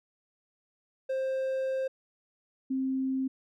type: tone pair in turn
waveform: triangle / sine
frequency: 528 / 264 Hz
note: C5 / C4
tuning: +16 / +16 cents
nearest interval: octave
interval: 1200 cents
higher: first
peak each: -26 / -27 dBFS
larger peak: first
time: 1.09-1.88 / 2.7-3.28 s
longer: first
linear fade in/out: 10 ms
effects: none